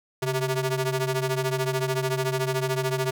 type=ring-modulated tone; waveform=sawtooth; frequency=261.6 Hz; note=C4; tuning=in tune; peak=-17 dBFS; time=0.22-3.11 s; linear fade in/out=10 ms; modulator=124 Hz; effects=none